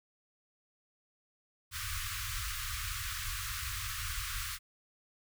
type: band-stop noise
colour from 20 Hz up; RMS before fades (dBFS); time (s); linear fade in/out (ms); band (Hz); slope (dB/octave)
pink; -38; 1.71-4.59; 50; 110 to 1100; 96
effects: none